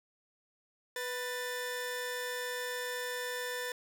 sawtooth tone pair together, 493.9 / 1772.3 Hz, B4 / A6, 0 / +12 cents, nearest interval octave + minor seventh, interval 2212 cents, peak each -34 / -35 dBFS, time 0.96-3.72 s, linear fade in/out 2 ms, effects none

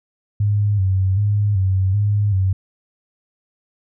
sine tone with vibrato, 99 Hz, G2, 18 cents sharp, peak -14 dBFS, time 0.4-2.53 s, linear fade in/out 5 ms, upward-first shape square, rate 1.3 Hz, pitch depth 72 cents each way, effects none

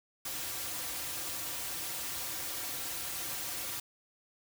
white noise with comb filter, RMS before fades -38 dBFS, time 0.25-3.8 s, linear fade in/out 5 ms, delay 4.7 ms, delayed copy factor -0.75, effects none

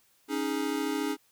square chord, C# suspended second, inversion none, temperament equal, 277.2 / 311.1 / 415.3 Hz, C#4 / D#4 / G#4, 0 / 0 / 0 cents, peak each -33 / -33 / -35 dBFS, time 0.28-1.17 s, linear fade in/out 50 ms, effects white hiss -66 dBFS RMS until 1.31 s

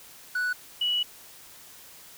triangle / sine tone pair in turn, 1480 / 2938 Hz, F#6 / F#7, 0 / -13 cents, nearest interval octave, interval 1187 cents, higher second, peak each -23 dBFS, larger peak neither, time 0.35-0.53 / 0.81-1.03 s, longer second, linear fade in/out 5 ms, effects white hiss -49 dBFS RMS until 2.17 s

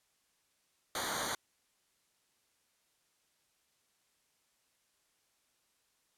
pink noise with comb filter, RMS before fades -36 dBFS, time 0.95-1.35 s, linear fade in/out 2 ms, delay 0.38 ms, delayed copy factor -1, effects white hiss -75 dBFS RMS until 6.17 s + low-pass 11000 Hz 12 dB/octave

